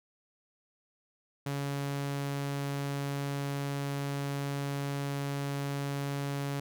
sawtooth tone, 140.7 Hz, C#3, 26 cents sharp, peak -28 dBFS, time 1.46-6.6 s, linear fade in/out 5 ms, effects none

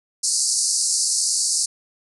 white band-pass noise, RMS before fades -21 dBFS, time 0.23-1.66 s, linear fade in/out 10 ms, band 4400 to 10000 Hz, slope 96 dB/octave, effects none

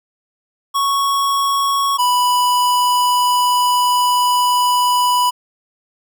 square tone pair in turn, 1108.7 / 987.7 Hz, C#6 / B5, 0 / 0 cents, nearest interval major second, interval 200 cents, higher first, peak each -15 / -13 dBFS, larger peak second, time 0.74-1.98 / 1.98-5.31 s, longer second, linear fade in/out 20 ms, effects none

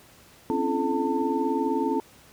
sine tone cluster, 260.4 / 280.1 / 335.9 / 432.3 / 896 Hz, C4 / C#4 / E4 / A4 / A5, -8 / +18 / +33 / -31 / +31 cents, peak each -29 dBFS, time 0.5-2 s, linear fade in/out 0 ms, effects pink hiss -53 dBFS RMS until 2.32 s + high-pass 60 Hz 12 dB/octave

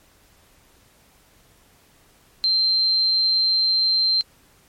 sine tone, 4137 Hz, C8, 20 cents flat, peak -16 dBFS, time 2.44-4.21 s, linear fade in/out 0 ms, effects pink hiss -56 dBFS RMS until 4.68 s + MP3 64 kbps

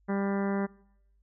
harmonic tone with a mistuned harmonic, 197.9 Hz, G3, 17 cents sharp, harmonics 1 / 2 / 3 / 4 / 5 / 6 / 7 / 8 / 9 / 10, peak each -28 / -34 / -38 / -40 / -42 / -44 / -45 / -46 / -47 / -48 dBFS, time 0.08-0.67 s, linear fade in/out 20 ms, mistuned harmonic 7, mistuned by +25 cents, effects noise-tail reverb RT60 0.8 s tail -24 dB re dry + added 50 Hz sine -63 dBFS peak until 1.22 s

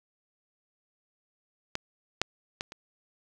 clicks, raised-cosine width 0.2 ms, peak -13 / -7 / -15 / -25 dBFS, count 4, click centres 1.754 / 2.216 / 2.609 / 2.721 s, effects none

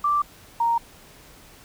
sine tone pair in turn, 1173 / 931 Hz, D6 / A#5, -2 / -2 cents, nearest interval major third, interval 400 cents, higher first, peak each -18 dBFS, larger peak neither, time 0.04-0.22 / 0.6-0.78 s, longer neither, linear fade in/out 5 ms, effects pink hiss -49 dBFS RMS until 1.64 s

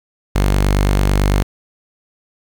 sawtooth tone, 49 Hz, G1, in tune, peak -8 dBFS, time 0.35-1.43 s, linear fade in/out 10 ms, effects 7-bit

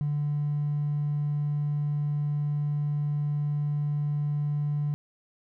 triangle tone with hard clipping, 146.83 Hz, D3, in tune, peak -25 dBFS, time 0.01-4.94 s, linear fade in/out 0 ms, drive 3 dB, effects none

